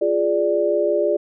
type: chord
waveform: sine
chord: D diminished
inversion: first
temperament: equal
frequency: 349.2 / 415.3 / 587.3 Hz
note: F4 / Ab4 / D5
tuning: 0 / 0 / 0 cents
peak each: -22 / -21 / -19 dBFS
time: 0.01-1.17 s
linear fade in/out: 10 ms
effects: none